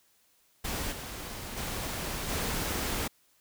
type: noise with level steps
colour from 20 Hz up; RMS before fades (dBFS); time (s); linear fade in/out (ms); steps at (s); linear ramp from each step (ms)
pink; -34 / -40 / -35 / -32; 0.64-3.08; 10; 0.91 / 1.56 / 2.28; 20
effects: white hiss -67 dBFS RMS until 3.4 s

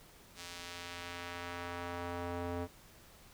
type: tone with band-pass filter sweep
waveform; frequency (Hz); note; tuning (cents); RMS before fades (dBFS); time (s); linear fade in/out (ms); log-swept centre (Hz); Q
square; 87.31; F2; 0; -42; 0.35-2.68; 50; 5500 to 510; 0.73
effects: pink hiss -59 dBFS RMS until 3.33 s

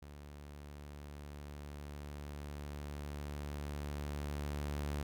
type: tone with level ramp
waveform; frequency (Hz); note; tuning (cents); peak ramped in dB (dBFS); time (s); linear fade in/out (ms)
sawtooth; 72.8; D2; -15; -46 to -32; 0.02-5.03; 5
effects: none

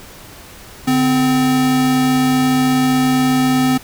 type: tone pair together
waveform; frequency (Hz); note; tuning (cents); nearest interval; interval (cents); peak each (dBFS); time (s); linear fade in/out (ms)
square; 144.86 / 257.5; D3 / C4; -23 / -28; minor seventh; 995; -23 / -13; 0.87-3.78; 10
effects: pink hiss -38 dBFS RMS until 3.83 s

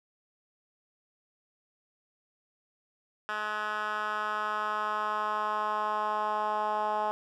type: tone with band-pass filter sweep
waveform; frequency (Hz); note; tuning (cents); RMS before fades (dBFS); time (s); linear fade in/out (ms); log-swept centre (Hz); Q
10% pulse; 212.1; G#3; +37; -31; 3.29-7.11; 0; 1600 to 850; 2.6
effects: none

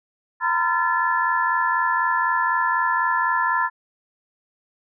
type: tone cluster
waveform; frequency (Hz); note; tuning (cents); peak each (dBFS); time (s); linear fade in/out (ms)
sine; 934 / 1018 / 1367 / 1738; A#5 / C6 / F6 / A6; +3 / -48 / -37 / -22; -25 / -22 / -26 / -23; 0.4-3.7; 50
effects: none

